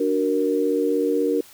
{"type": "chord", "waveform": "sine", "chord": "D augmented", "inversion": "none", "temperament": "equal", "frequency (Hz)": [293.7, 370, 466.2], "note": ["D4", "F#4", "A#4"], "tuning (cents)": [0, 0, 0], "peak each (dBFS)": [-23, -25, -21], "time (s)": [0, 1.41], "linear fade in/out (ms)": 5, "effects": ["white hiss -48 dBFS RMS until 1.53 s"]}